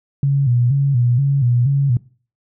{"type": "tone with vibrato", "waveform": "sine", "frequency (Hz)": 130.1, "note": "C3", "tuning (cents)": -9, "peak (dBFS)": -12, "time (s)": [0.23, 1.97], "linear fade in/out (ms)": 2, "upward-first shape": "square", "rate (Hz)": 2.1, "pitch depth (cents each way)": 120, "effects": ["noise-tail reverb RT60 0.4 s tail -20 dB re dry"]}